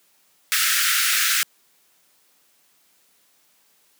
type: high-pass noise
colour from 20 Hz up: pink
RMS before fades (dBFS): -20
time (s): 0.52-1.43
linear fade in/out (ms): 0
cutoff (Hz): 1300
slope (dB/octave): 96
effects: white hiss -61 dBFS RMS until 3.99 s + high-pass 150 Hz 12 dB/octave